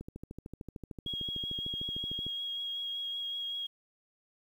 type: click train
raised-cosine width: 3 ms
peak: -29 dBFS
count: 31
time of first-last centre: 0.01-2.266 s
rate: 13.3 Hz
type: tone with vibrato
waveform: sine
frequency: 3290 Hz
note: G#7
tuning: 17 cents flat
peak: -34 dBFS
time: 1.06-3.67 s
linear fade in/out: 10 ms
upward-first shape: sine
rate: 5.3 Hz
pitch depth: 13 cents each way
effects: 10-bit